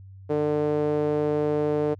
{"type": "tone with band-pass filter", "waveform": "sawtooth", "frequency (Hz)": 149.3, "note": "D3", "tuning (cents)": 29, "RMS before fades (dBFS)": -24, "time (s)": [0.29, 1.95], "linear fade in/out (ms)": 20, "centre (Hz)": 460, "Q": 2.9, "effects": ["added 96 Hz sine -42 dBFS peak until 1.99 s"]}